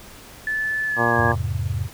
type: tone with pitch glide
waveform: sine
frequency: 1742 to 1653.8 Hz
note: A6 to G#6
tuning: -18 to -8 cents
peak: -21 dBFS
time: 0.47-1.32 s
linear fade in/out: 2 ms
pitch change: -90 cents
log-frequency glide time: 0.86-1.16 s
type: harmonic tone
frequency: 117.4 Hz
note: A#2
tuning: 13 cents sharp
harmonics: 1 / 2 / 3 / 4 / 5 / 6 / 7 / 8 / 9 / 10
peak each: -27 / -27 / -27 / -27 / -27 / -27 / -27 / -27 / -27 / -27 dBFS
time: 0.96-1.36 s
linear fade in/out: 50 ms
type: chord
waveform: sine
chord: E augmented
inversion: none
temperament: equal with one note detuned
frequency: 84.28 / 103.83 / 130.81 Hz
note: E2 / G#2 / B#2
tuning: +39 / 0 / 0 cents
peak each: -26 / -25 / -28 dBFS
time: 1.15-1.89 s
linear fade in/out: 50 ms
effects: pink hiss -43 dBFS RMS until 1.93 s